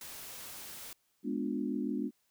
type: noise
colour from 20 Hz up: white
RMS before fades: -46 dBFS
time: 0.01-0.93 s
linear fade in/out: 2 ms
type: chord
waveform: sine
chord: G# diminished seventh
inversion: none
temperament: equal with one note detuned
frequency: 207.7 / 246.9 / 293.7 / 354.1 Hz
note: G#3 / B3 / D4 / F4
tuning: 0 / 0 / 0 / +24 cents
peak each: -37 / -36 / -36 / -41 dBFS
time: 1.23-2.11 s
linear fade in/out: 50 ms
effects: white hiss -75 dBFS RMS until 2.3 s